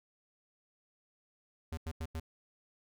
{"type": "tone bursts", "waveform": "square", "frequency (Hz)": 80.7, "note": "E2", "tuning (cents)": -36, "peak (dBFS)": -37, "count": 4, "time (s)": [1.72, 2.199], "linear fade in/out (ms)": 5, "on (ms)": 53, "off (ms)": 89, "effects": []}